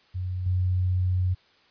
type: tone with level steps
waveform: sine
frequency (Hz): 91.5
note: F#2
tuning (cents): -19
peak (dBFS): -27 / -21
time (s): 0.14-1.35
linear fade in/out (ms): 20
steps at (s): 0.46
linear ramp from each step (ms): 5
effects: white hiss -60 dBFS RMS until 1.7 s + resampled to 11025 Hz